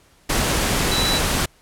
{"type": "tone in noise", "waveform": "sine", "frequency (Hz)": 3951, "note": "B7", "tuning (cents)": 0, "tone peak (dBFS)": -21, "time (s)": [0.91, 1.19], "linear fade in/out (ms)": 10, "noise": "pink", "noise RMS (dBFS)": -20, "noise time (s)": [0.29, 1.46], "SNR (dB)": -4, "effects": ["pink hiss -55 dBFS RMS until 1.61 s", "low-pass 12000 Hz 12 dB/octave"]}